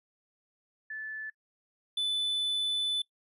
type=tone pair in turn; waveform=sine / triangle; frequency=1743 / 3498 Hz; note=A6 / A7; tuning=-17 / -11 cents; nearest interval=octave; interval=1206 cents; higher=second; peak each=-36 / -26 dBFS; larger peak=second; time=0.9-1.3 / 1.97-3.02 s; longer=second; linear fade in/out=5 ms; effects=noise-tail reverb RT60 0.1 s tail -21 dB re dry + resampled to 32000 Hz